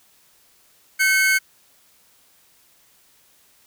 45% pulse tone pair together, 1533.9 / 2185 Hz, G6 / C#7, -38 / -26 cents, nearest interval tritone, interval 612 cents, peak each -18 dBFS, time 0.99-1.39 s, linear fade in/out 20 ms, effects white hiss -57 dBFS RMS until 3.66 s

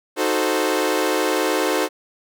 sawtooth chord, D# diminished seventh, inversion none, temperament equal, 311.1 / 370 / 440 / 523.3 Hz, D#4 / F#4 / A4 / C5, 0 / 0 / 0 / 0 cents, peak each -20 dBFS, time 0.16-1.89 s, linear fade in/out 50 ms, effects none

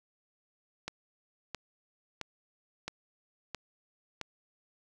click train, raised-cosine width 0.2 ms, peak -19 dBFS, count 6, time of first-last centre 0.88-4.213 s, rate 1.5 Hz, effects none

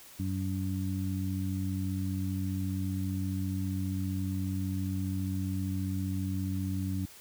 harmonic tone, 94.9 Hz, F#2, 44 cents sharp, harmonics 1 / 2 / 3, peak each -32 / -35 / -37 dBFS, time 0.19-7.06 s, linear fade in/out 10 ms, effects white hiss -52 dBFS RMS until 7.2 s

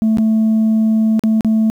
sine tone with dropouts, 220 Hz, A3, in tune, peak -8 dBFS, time 0.02-1.7 s, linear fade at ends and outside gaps 0 ms, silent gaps 0.172-0.184 / 1.194-1.237 / 1.408-1.447 s, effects tanh soft clip ceiling -9 dBFS + 8-bit

